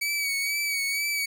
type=tone with vibrato; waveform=sawtooth; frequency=2266 Hz; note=C#7; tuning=37 cents sharp; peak=-22 dBFS; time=0.01-1.26 s; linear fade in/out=10 ms; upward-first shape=sine; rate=2.1 Hz; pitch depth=40 cents each way; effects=none